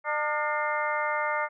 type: harmonic tone with a mistuned harmonic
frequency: 300 Hz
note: D4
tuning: 37 cents sharp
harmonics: 2 / 3 / 4 / 5 / 6 / 7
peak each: -32 / -31 / -32 / -33 / -36 / -33 dBFS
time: 0.04-1.49 s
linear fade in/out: 50 ms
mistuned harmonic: 5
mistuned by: -80 cents
effects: none